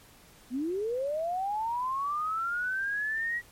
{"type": "linear sweep", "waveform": "sine", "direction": "up", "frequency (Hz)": [233.1, 1929], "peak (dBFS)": -28, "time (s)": [0.5, 3.42], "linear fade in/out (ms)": 50, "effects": ["pink hiss -56 dBFS RMS until 3.51 s", "MP3 64 kbps"]}